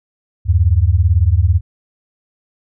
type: beating tone pair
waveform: sine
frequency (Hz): 77.78 / 95.78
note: D#2 / G2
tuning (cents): 0 / -40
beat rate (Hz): 18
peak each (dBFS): -12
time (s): 0.45-1.61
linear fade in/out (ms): 50
effects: none